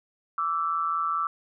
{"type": "tone pair together", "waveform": "sine", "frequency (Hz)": [1160.5, 1325], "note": ["D6", "E6"], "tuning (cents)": [-21, 9], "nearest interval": "major second", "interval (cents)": 230, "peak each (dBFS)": -27, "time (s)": [0.38, 1.27], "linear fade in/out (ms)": 2, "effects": []}